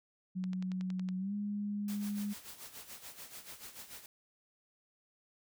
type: tone with pitch glide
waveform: sine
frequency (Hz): 185 to 205.3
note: F#3 to G#3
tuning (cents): 0 to -20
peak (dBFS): -34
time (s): 0.35-2.34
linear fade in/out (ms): 20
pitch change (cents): +180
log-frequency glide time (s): 1.18-1.34
type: click train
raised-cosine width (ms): 0.2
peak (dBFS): -32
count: 8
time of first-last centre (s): 0.44-1.088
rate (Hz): 10.8
type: noise with tremolo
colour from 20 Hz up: white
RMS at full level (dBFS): -47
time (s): 1.88-4.06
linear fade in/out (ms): 2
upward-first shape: sine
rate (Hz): 6.9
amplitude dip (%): 70
effects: none